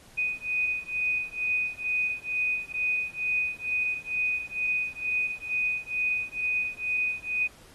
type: beating tone pair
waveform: sine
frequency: 2489 / 2491.2 Hz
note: D#7 / D#7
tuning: 0 / +2 cents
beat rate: 2.2 Hz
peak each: -29 dBFS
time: 0.17-7.48 s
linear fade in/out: 20 ms
effects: pink hiss -54 dBFS RMS until 7.74 s + AAC 32 kbps